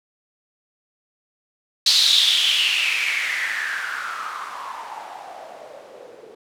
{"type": "noise with low-pass filter sweep", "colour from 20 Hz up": "violet", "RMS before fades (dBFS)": -23, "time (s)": [1.86, 6.35], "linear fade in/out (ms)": 5, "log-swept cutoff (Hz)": [4300, 430], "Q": 6.3, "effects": []}